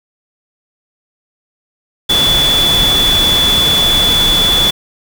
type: tone in noise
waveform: sine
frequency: 3446 Hz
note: A7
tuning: 37 cents flat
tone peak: -9 dBFS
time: 2.09-4.71 s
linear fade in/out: 10 ms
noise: pink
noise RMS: -17 dBFS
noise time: 2.09-4.71 s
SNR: +5 dB
effects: none